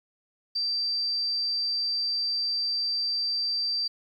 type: tone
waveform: sine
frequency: 4683 Hz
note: D8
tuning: 6 cents flat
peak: -25 dBFS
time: 0.55-3.88 s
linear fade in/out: 10 ms
effects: 10-bit